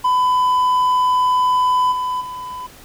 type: tone with level steps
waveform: triangle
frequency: 1003 Hz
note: B5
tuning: 26 cents sharp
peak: -11 / -17 / -25 dBFS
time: 0.04-2.67 s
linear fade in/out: 10 ms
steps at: 1.91 / 2.2 s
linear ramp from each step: 20 ms
effects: pink hiss -43 dBFS RMS until 2.84 s